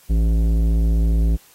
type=tone with tanh clipping; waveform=sine; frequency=55.3 Hz; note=A1; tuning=9 cents sharp; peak=-16 dBFS; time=0.09-1.37 s; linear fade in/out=20 ms; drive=13 dB; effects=white hiss -51 dBFS RMS until 1.54 s + AAC 48 kbps